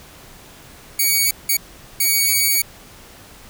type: tone bursts at uneven times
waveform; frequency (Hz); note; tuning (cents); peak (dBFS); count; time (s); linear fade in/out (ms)
5% pulse; 2251; C#7; +26; -5; 3; 0.99-1.31 / 1.49-1.57 / 2-2.62; 5
effects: pink hiss -43 dBFS RMS until 3.49 s